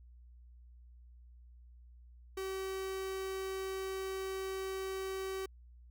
45% pulse tone, 382.7 Hz, G4, 42 cents flat, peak -37 dBFS, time 2.37-5.46 s, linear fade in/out 5 ms, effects added 60 Hz sine -54 dBFS peak until 5.9 s

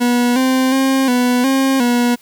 40% pulse tone with pitch steps, 242.8 / 260 / 267.1 / 247.1 / 268.2 / 241.8 Hz, B3 / C4 / C4 / B3 / C4 / B3, -29 / -11 / +36 / +1 / +43 / -36 cents, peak -11 dBFS, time 0-2.16 s, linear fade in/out 20 ms, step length 360 ms, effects white hiss -49 dBFS RMS until 2.21 s

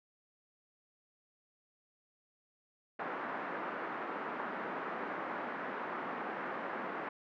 white band-pass noise, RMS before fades -40 dBFS, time 2.99-7.09 s, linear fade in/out 5 ms, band 200 to 1600 Hz, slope 24 dB/octave, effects none

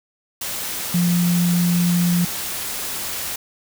sine tone in noise, 174.61 Hz, F3, in tune, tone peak -15 dBFS, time 0.94-2.25 s, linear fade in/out 5 ms, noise white, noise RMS -27 dBFS, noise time 0.41-3.36 s, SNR +9 dB, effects none

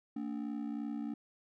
triangle ring-modulated tone, 256.8 Hz, C4, 32 cents flat, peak -31 dBFS, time 0.16-1.14 s, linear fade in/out 5 ms, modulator 31.5 Hz, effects none

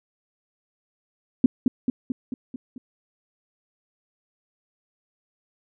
sine tone with echo, 252.7 Hz, B3, 40 cents sharp, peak -10 dBFS, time 1.44-1.46 s, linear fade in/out 2 ms, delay 220 ms, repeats 6, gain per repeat -4 dB, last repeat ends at 2.78 s, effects none

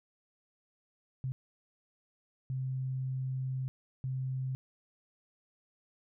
sine tone bursts at uneven times, 130.81 Hz, C3, in tune, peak -32 dBFS, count 3, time 1.24-1.32 / 2.5-3.68 / 4.04-4.55 s, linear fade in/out 0 ms, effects none

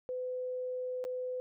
sine tone with dropouts, 505 Hz, B4, 39 cents sharp, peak -34 dBFS, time 0.09-1.4 s, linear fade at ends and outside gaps 0 ms, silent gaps 1.041-1.05 s, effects none

